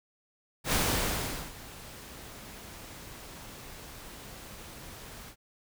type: noise with ADSR envelope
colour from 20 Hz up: pink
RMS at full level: -26 dBFS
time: 0.64-5.36 s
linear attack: 87 ms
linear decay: 780 ms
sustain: -20 dB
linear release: 76 ms
effects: none